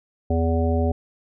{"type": "harmonic tone", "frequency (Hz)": 82.41, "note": "E2", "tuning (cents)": 0, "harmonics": [1, 3, 5, 7, 9], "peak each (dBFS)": [-20, -25, -27, -28, -30], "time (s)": [0.3, 0.92], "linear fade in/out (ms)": 5, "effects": []}